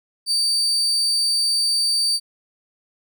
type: tone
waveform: 35% pulse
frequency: 4622 Hz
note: D8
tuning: 28 cents flat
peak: -16 dBFS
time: 0.26-2.2 s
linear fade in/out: 50 ms
effects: none